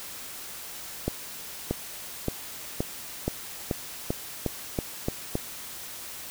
accelerating click train, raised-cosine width 2 ms, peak -12 dBFS, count 11, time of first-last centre 1.08-5.354 s, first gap 630 ms, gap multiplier 0.91, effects white hiss -40 dBFS RMS until 6.3 s

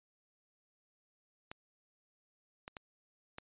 clicks, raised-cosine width 0.3 ms, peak -28 dBFS, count 4, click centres 1.515 / 2.679 / 2.768 / 3.384 s, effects resampled to 8000 Hz

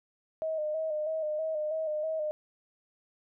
sine tone with vibrato, 622.3 Hz, D#5, in tune, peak -29 dBFS, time 0.42-2.31 s, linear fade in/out 0 ms, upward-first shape square, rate 3.1 Hz, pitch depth 39 cents each way, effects none

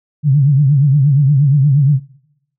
sine tone with vibrato, 140.7 Hz, C#3, 26 cents sharp, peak -7 dBFS, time 0.23-2 s, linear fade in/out 50 ms, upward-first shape triangle, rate 8.5 Hz, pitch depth 150 cents each way, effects noise-tail reverb RT60 0.8 s tail -23 dB re dry

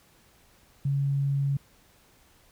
sine tone, 139.4 Hz, C#3, 10 cents sharp, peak -23 dBFS, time 0.85-1.57 s, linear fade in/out 5 ms, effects pink hiss -60 dBFS RMS until 2.51 s

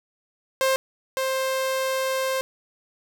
sawtooth tone pair in turn, 529 / 527 Hz, C5 / C5, +19 / +12 cents, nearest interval unison, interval 7 cents, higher first, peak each -15 / -19 dBFS, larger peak first, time 0.61-0.76 / 1.17-2.41 s, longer second, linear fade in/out 0 ms, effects none

